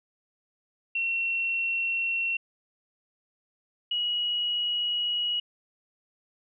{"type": "tone pair in turn", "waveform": "sine", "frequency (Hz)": [2721, 2908], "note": ["F7", "F#7"], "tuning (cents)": [-46, -31], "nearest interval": "minor second", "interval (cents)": 115, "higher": "second", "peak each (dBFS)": -25, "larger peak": "neither", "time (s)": [[0.95, 2.37], [3.91, 5.4]], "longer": "second", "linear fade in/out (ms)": 5, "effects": []}